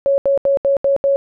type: tone bursts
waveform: sine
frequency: 554.4 Hz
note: C#5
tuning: in tune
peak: -11 dBFS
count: 6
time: 0.06-1.16 s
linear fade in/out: 0 ms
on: 120 ms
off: 76 ms
effects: none